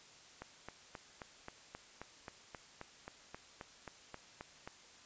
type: click train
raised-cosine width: 0.5 ms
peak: -30 dBFS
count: 17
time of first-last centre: 0.42-4.675 s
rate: 3.76 Hz
effects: white hiss -59 dBFS RMS until 5.05 s + resampled to 16000 Hz